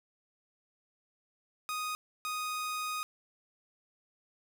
sawtooth tone bursts at uneven times, 1244.5 Hz, D#6, in tune, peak -30 dBFS, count 2, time 1.69-1.95 / 2.25-3.03 s, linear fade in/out 0 ms, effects none

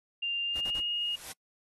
sine tone with pitch glide, 2794 to 2859 Hz, F7 to F7, 0 to +40 cents, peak -29 dBFS, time 0.22-1.16 s, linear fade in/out 10 ms, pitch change +40 cents, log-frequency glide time 0.44-0.78 s
pink noise bursts, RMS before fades -45 dBFS, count 3, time 0.55-0.805 s, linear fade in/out 10 ms, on 61 ms, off 36 ms
white noise with exponential growth, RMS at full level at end -39 dBFS, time 0.81-1.32 s, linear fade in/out 2 ms, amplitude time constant 110 ms
effects noise-tail reverb RT60 0.1 s tail -26 dB re dry + AAC 32 kbps

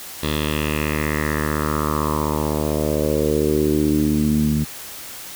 10% pulse tone with low-pass filter sweep, 75.7 Hz, D#2, 47 cents flat, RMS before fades -20 dBFS, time 0.22-4.65 s, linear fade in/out 20 ms, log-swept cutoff 3800 to 190 Hz, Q 3.7, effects white hiss -35 dBFS RMS until 5.35 s

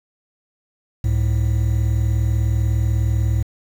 triangle tone pair together, 68.2 / 108.2 Hz, C#2 / A2, -28 / -29 cents, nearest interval minor sixth, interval 799 cents, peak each -17 / -16 dBFS, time 1.04-3.43 s, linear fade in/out 5 ms, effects 7-bit

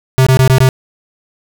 square tone bursts, 130.81 Hz, C3, in tune, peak -6 dBFS, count 5, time 0.18-0.689 s, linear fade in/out 0 ms, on 85 ms, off 21 ms, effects none

